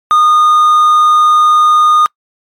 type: tone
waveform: triangle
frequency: 1226 Hz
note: D#6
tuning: 26 cents flat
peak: -3 dBFS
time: 0.11-2.06 s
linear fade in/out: 0 ms
effects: noise-tail reverb RT60 0.1 s tail -25 dB re dry + MP3 96 kbps